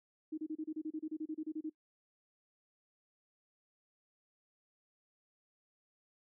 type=tone bursts; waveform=sine; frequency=311.9 Hz; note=D#4; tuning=4 cents sharp; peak=-36 dBFS; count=16; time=0.32-1.698 s; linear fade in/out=10 ms; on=58 ms; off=30 ms; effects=noise-tail reverb RT60 0.1 s tail -22 dB re dry